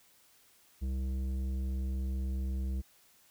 triangle tone with tanh clipping, 65.41 Hz, C2, in tune, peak -33 dBFS, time 0.81-2.82 s, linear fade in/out 20 ms, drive 15 dB, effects white hiss -64 dBFS RMS until 3.3 s

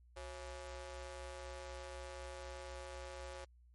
sawtooth ring-modulated tone, 303 Hz, D#4, 46 cents flat, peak -39 dBFS, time 0.16-3.45 s, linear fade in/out 10 ms, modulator 239 Hz, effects added 60 Hz sine -61 dBFS peak until 3.74 s + MP3 48 kbps

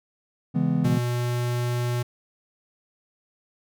triangle chord, C# minor seventh, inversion none, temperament just, 138.59 / 166.31 / 207.9 / 249.5 Hz, C#3 / E3 / G#3 / B3, 0 / +16 / +2 / +18 cents, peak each -25 / -22 / -26 / -24 dBFS, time 0.54-0.99 s, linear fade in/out 20 ms
square tone, 121.6 Hz, B2, 26 cents flat, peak -24 dBFS, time 0.84-2.03 s, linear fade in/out 10 ms
effects none

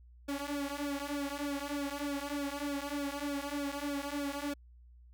sawtooth tone with flanger, 284.9 Hz, C#4, 48 cents sharp, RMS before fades -37 dBFS, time 0.28-4.54 s, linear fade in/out 10 ms, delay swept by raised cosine 0.99 to 4.09 ms, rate 3.3 Hz, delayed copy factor -0.9, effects added 60 Hz sine -54 dBFS peak until 5.13 s

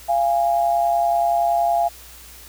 sine tone pair together, 690.4 / 821 Hz, F5 / G#5, -20 / -20 cents, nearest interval minor third, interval 300 cents, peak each -17 / -21 dBFS, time 0.08-1.89 s, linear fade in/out 20 ms, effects added 60 Hz sine -46 dBFS peak until 2.48 s + white hiss -43 dBFS RMS until 2.48 s

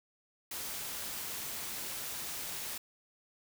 white noise, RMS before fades -40 dBFS, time 0.51-2.78 s, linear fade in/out 5 ms, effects none

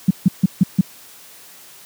sine tone bursts, 185.3 Hz, F#3, 3 cents sharp, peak -7 dBFS, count 5, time 0.08-0.81 s, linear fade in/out 5 ms, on 26 ms, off 150 ms, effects white hiss -43 dBFS RMS until 1.85 s + high-pass 100 Hz 12 dB/octave

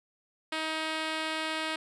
5% pulse tone with low-pass filter, 316.1 Hz, D#4, 27 cents sharp, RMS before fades -33 dBFS, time 0.52-1.76 s, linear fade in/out 5 ms, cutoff 6700 Hz, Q 0.68, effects none

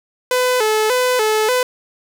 sawtooth tone with vibrato, 466.2 Hz, A#4, in tune, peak -10 dBFS, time 0.31-1.63 s, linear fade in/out 2 ms, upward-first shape square, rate 1.7 Hz, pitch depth 130 cents each way, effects none

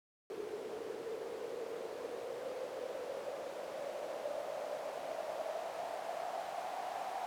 white noise with band-pass filter sweep, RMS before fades -42 dBFS, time 0.3-7.26 s, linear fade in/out 0 ms, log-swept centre 420 to 750 Hz, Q 7.7, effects none

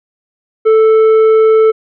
sine tone with tanh clipping, 440 Hz, A4, in tune, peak -6 dBFS, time 0.65-1.72 s, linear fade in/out 20 ms, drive 7 dB, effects none

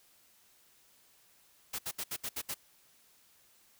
white noise bursts, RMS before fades -37 dBFS, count 7, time 1.73-2.544 s, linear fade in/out 10 ms, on 58 ms, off 68 ms, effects white hiss -65 dBFS RMS until 3.79 s

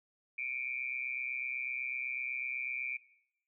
sine tone with amplitude modulation, 2355 Hz, D7, 4 cents sharp, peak -31 dBFS, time 0.38-2.97 s, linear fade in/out 5 ms, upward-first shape sine, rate 128 Hz, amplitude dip 95%, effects noise-tail reverb RT60 0.8 s tail -20 dB re dry

